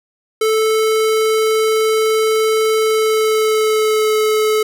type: tone with pitch glide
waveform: square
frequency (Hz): 438.2 to 431.2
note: A4 to A4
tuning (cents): -7 to -35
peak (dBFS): -13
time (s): 0.41-4.63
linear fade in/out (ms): 5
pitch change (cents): -28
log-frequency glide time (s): 2.79-4.16
effects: none